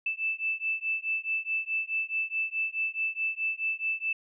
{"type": "beating tone pair", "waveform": "sine", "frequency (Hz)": [2637, 2641.7], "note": ["E7", "E7"], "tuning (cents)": [0, 3], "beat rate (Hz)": 4.7, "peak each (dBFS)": -31, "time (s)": [0.06, 4.13], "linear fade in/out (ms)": 5, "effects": []}